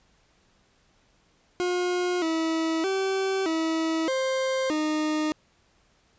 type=tone with pitch steps; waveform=40% pulse; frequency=358.2 / 323.8 / 385 / 323.1 / 526 / 307.4 Hz; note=F4 / E4 / G4 / E4 / C5 / D#4; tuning=+44 / -31 / -31 / -35 / +9 / -21 cents; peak=-23 dBFS; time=1.6-5.32 s; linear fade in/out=0 ms; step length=620 ms; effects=pink hiss -64 dBFS RMS until 6.18 s + resampled to 16000 Hz